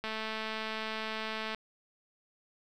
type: click train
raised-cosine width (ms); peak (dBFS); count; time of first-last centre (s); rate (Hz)
0.3; -21; 331; 0.04-1.547; 219
effects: 10-bit